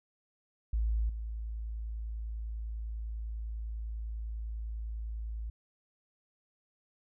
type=tone with level steps; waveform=sine; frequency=55 Hz; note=A1; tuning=in tune; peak=-27 / -35 dBFS; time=0.73-5.5 s; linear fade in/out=5 ms; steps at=1.09 s; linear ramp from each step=5 ms; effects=none